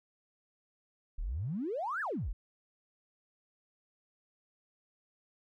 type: exponential two-way sweep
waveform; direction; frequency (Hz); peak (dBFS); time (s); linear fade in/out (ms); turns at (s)
triangle; up then down; 32.05 to 1789 to 32.05; -29; 1.18-2.33; 10; 2.01
effects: tanh soft clip ceiling -31 dBFS